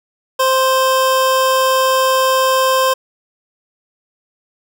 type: tone pair together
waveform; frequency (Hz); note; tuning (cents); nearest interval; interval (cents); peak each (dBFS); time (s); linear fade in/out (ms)
square; 523.3 / 1046.6; C5 / C6; 0 / 0; octave; 1200; -15; 0.39-2.94; 10
effects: none